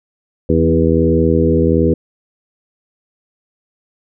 harmonic tone with a mistuned harmonic, 81.3 Hz, E2, 23 cents flat, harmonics 1 / 2 / 3 / 4 / 5 / 6, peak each -17 / -17 / -17 / -17 / -17 / -17 dBFS, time 0.49-1.94 s, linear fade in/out 5 ms, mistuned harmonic 3, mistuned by +17 cents, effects none

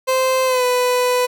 30% pulse tone with pitch glide, 520 to 497.4 Hz, C5 to B4, -11 to +12 cents, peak -12 dBFS, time 0.07-1.27 s, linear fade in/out 20 ms, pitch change -77 cents, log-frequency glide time 0.45-0.64 s, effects none

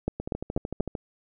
two click trains, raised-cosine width 2 ms, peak -12 / -18 dBFS, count 4 / 11, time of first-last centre 0.08-0.806 / 0.2-0.952 s, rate 4.13 / 13.3 Hz, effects none

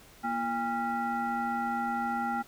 sine tone with frequency modulation, 808 Hz, G#5, 48 cents flat, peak -28 dBFS, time 0.23-2.43 s, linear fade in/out 20 ms, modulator 572 Hz, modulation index 1.1, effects pink hiss -55 dBFS RMS until 2.47 s

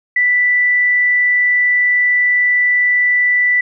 sine tone, 1975.5 Hz, B6, in tune, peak -10 dBFS, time 0.16-3.61 s, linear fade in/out 5 ms, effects none

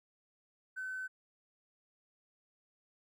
triangle tone with hard clipping, 1521 Hz, F#6, 47 cents sharp, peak -38 dBFS, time 0.76-1.08 s, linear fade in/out 20 ms, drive 3 dB, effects none

